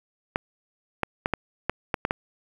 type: clicks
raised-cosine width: 0.5 ms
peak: -8 dBFS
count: 8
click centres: 0.359 / 1.033 / 1.259 / 1.337 / 1.696 / 1.942 / 2.051 / 2.109 s
effects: 7-bit